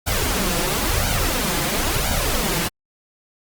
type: noise with flanger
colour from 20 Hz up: pink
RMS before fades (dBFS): -21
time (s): 0.06-2.69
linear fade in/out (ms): 20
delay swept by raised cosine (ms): 1.3 to 5.9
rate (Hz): 0.98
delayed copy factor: +0.75
effects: Opus 48 kbps